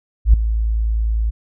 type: tone with ADSR envelope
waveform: sine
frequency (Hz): 55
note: A1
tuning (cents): 0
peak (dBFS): -3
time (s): 0.25-1.31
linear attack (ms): 86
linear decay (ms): 5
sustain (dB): -12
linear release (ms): 20
effects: none